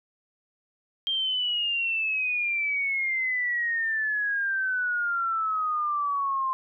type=exponential sweep; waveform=sine; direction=down; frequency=3195 to 1046.5 Hz; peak=-24 dBFS; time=1.07-6.53 s; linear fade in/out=0 ms; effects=none